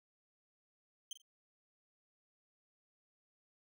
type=tone with echo; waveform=25% pulse; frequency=3131 Hz; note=G7; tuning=3 cents flat; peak=-38 dBFS; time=1.11-1.13 s; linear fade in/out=2 ms; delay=44 ms; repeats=2; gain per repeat=-12 dB; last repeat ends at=1.218 s; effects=none